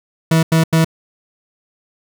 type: tone bursts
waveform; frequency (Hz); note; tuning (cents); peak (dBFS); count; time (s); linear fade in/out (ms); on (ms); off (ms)
40% pulse; 162.1; E3; -29; -9; 3; 0.31-0.846; 5; 120; 88
effects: none